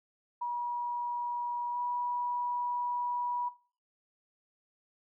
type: tone with pitch glide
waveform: sine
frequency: 963 to 972.5 Hz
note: B5 to B5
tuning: -44 to -27 cents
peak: -31 dBFS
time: 0.41-3.49 s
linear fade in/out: 10 ms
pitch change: +17 cents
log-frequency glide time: 1.72-1.77 s
effects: noise-tail reverb RT60 0.4 s tail -17 dB re dry